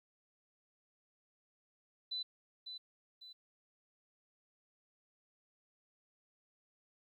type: tone with echo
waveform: sine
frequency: 4000 Hz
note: B7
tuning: 21 cents sharp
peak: -37 dBFS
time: 2.11-2.23 s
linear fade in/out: 10 ms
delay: 550 ms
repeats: 2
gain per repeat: -7 dB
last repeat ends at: 3.33 s
effects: 13-bit